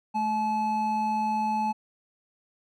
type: tone pair together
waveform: triangle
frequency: 216.1 / 860.2 Hz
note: A3 / A5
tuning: -31 / -39 cents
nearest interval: 2 octaves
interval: 2392 cents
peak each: -29 / -23 dBFS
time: 0.14-1.73 s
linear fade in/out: 20 ms
effects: none